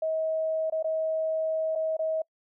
sine tone with dropouts, 637 Hz, D#5, 41 cents sharp, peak -25 dBFS, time 0.02-2.22 s, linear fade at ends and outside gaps 5 ms, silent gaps 0.7-0.722 / 0.827-0.843 / 1.753-1.757 / 1.969-1.991 s, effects noise-tail reverb RT60 0.1 s tail -26 dB re dry

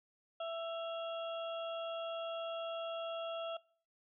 harmonic tone with a mistuned harmonic, 663 Hz, E5, 10 cents sharp, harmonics 1 / 2 / 4 / 5, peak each -38 / -46 / -51 / -50 dBFS, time 0.4-3.57 s, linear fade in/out 5 ms, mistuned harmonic 4, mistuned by +79 cents, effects noise-tail reverb RT60 0.5 s tail -23 dB re dry

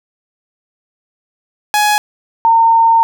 sawtooth / sine tone pair in turn, 838 / 912.5 Hz, G#5 / A#5, +15 / -37 cents, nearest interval minor second, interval 148 cents, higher second, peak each -6 dBFS, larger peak neither, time 1.74-1.98 / 2.45-3.03 s, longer second, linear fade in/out 0 ms, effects none

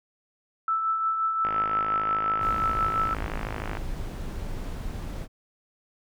sine tone with tremolo, 1318.5 Hz, E6, in tune, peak -21 dBFS, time 0.68-3.14 s, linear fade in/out 2 ms, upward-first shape triangle, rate 5.7 Hz, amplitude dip 45%
click train, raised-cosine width 0.5 ms, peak -17 dBFS, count 124, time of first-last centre 1.45-3.771 s, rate 53 Hz
brown noise, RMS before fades -33 dBFS, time 2.39-5.28 s, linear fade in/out 50 ms
effects none

